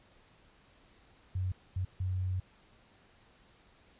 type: tone bursts at uneven times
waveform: sine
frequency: 92.5 Hz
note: F#2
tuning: in tune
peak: -30 dBFS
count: 3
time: 1.35-1.52 / 1.76-1.85 / 2-2.4 s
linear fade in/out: 5 ms
effects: pink hiss -63 dBFS RMS until 3.99 s + resampled to 8000 Hz